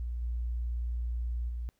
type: tone with level steps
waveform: sine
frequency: 59.3 Hz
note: A#1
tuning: 30 cents sharp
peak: -32 / -30 / -33 dBFS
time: 0-1.69 s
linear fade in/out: 0 ms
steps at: 0.21 / 1.48 s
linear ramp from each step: 20 ms
effects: pink hiss -75 dBFS RMS until 1.79 s